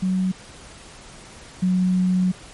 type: tone pair in turn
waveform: sine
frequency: 186.4 / 183.62 Hz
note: F#3 / F#3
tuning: +13 / -13 cents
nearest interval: unison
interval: 26 cents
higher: first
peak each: -18 / -16 dBFS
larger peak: second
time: 0.02-0.32 / 1.62-2.32 s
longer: second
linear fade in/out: 10 ms
effects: pink hiss -43 dBFS RMS until 2.53 s + MP3 48 kbps